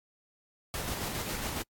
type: noise with tremolo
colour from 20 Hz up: pink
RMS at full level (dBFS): -35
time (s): 0.74-1.62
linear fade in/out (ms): 0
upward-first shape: square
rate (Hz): 7.3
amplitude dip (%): 25
effects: noise-tail reverb RT60 0.1 s tail -26 dB re dry + AAC 64 kbps